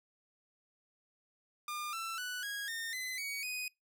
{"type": "tone with pitch steps", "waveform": "sawtooth", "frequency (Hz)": [1205, 1337, 1483.5, 1646.1, 1826.4, 2027, 2249, 2495], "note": ["D6", "E6", "F#6", "G#6", "A#6", "B6", "C#7", "D#7"], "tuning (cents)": [44, 24, 4, -16, -36, 45, 24, 4], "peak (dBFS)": -34, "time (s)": [1.68, 3.68], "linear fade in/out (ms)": 2, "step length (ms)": 250, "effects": ["noise-tail reverb RT60 0.2 s tail -25 dB re dry"]}